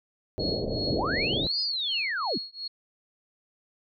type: low-pass noise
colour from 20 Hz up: white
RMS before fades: -30 dBFS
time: 0.38-1.47 s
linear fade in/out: 0 ms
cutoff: 610 Hz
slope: 48 dB/octave
type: tone with tremolo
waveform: sine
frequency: 4316 Hz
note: C#8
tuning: 47 cents flat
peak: -28 dBFS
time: 0.39-2.68 s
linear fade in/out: 10 ms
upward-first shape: triangle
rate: 2.7 Hz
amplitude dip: 100%
type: linear two-way sweep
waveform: sine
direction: up then down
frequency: 51.91 to 5040 to 159.4 Hz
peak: -27 dBFS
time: 0.9-2.38 s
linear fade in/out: 5 ms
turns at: 1.61 s
effects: none